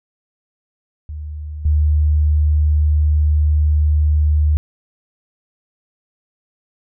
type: tone with level steps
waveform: sine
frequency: 75.5 Hz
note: D2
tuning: 48 cents sharp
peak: -25 / -11 dBFS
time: 1.09-4.57 s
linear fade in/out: 0 ms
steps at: 1.65 s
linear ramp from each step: 5 ms
effects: none